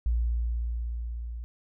sine tone with level ramp, 58.27 Hz, A#1, in tune, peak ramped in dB -22 to -34 dBFS, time 0.06-1.44 s, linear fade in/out 0 ms, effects none

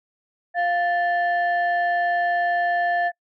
sine tone pair together, 698.5 / 1757.5 Hz, F5 / A6, 0 / -2 cents, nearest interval octave + major third, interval 1598 cents, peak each -19 / -23 dBFS, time 0.54-3.12 s, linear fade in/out 50 ms, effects noise-tail reverb RT60 0.1 s tail -25 dB re dry + tanh soft clip ceiling -14 dBFS

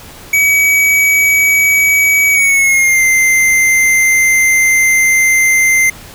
square tone with pitch glide, 2272 to 2083 Hz, C#7 to C7, +42 to -8 cents, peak -8 dBFS, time 0.33-5.9 s, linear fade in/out 5 ms, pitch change -150 cents, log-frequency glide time 2.3-3.04 s, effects pink hiss -34 dBFS RMS until 6.14 s

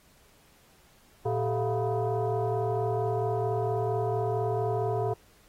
sine tone with frequency modulation, 159.7 Hz, D#3, 45 cents sharp, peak -25 dBFS, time 1.25-5.14 s, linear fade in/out 10 ms, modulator 275 Hz, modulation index 2.4, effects pink hiss -61 dBFS RMS until 5.48 s + AAC 48 kbps

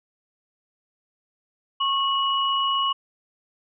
sine tone pair together, 1096.2 / 2923 Hz, C#6 / F#7, -20 / -22 cents, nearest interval octave + perfect fourth, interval 1698 cents, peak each -22 / -24 dBFS, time 1.8-2.93 s, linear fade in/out 10 ms, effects none

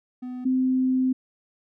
triangle / sine tone pair in turn, 250.9 / 258.3 Hz, B3 / C4, +28 / -22 cents, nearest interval minor second, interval 50 cents, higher second, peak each -29 / -19 dBFS, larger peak second, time 0.22-0.45 / 0.45-1.13 s, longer second, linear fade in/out 10 ms, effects none

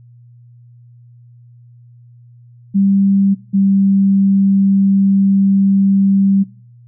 sine tone pair in turn, 196.6 / 195.8 Hz, G3 / G3, +5 / -2 cents, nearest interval unison, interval 7 cents, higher first, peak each -9 dBFS, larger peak neither, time 2.74-3.35 / 3.53-6.44 s, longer second, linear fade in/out 20 ms, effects noise-tail reverb RT60 0.5 s tail -23 dB re dry + added 120 Hz sine -40 dBFS peak until 6.87 s

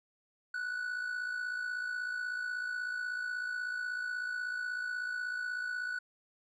triangle tone with amplitude modulation, 1480 Hz, F#6, in tune, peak -30 dBFS, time 0.54-5.99 s, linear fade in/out 5 ms, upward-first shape sine, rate 56.3 Hz, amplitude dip 55%, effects resampled to 22050 Hz

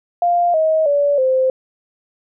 sine tone with pitch steps, 698.5 / 633.2 / 574 / 520.3 Hz, F5 / D#5 / D5 / C5, 0 / +30 / -40 / -10 cents, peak -12 dBFS, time 0.22-1.5 s, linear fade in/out 2 ms, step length 320 ms, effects none

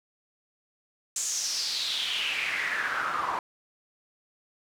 pink noise with band-pass filter sweep, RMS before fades -30 dBFS, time 1.16-3.39 s, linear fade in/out 2 ms, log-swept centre 7400 to 990 Hz, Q 4.9, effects none

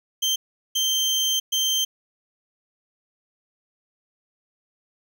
30% pulse tone bursts at uneven times, 3136 Hz, G7, in tune, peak -17 dBFS, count 3, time 0.22-0.36 / 0.75-1.4 / 1.52-1.85 s, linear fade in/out 10 ms, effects none

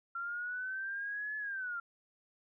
sine linear two-way sweep, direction up then down, 1368 to 1723 to 1368 Hz, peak -36 dBFS, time 0.15-1.8 s, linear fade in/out 5 ms, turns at 1.37 s, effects none

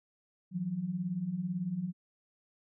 sine beating tone pair, 164.6 / 182.6 Hz, E3 / F#3, -2 / -23 cents, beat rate 18 Hz, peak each -38 / -33 dBFS, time 0.51-1.93 s, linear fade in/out 50 ms, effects none

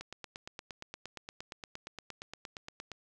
click train, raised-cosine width 0.2 ms, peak -25 dBFS, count 26, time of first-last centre 0.01-2.917 s, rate 8.6 Hz, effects none

